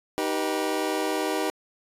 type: chord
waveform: 25% pulse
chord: Eb augmented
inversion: none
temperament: just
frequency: 311.1 / 388.9 / 486.1 Hz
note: Eb4 / G4 / B4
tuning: 0 / -14 / -28 cents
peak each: -25 / -25 / -27 dBFS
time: 0.18-1.5 s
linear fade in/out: 0 ms
effects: resampled to 32000 Hz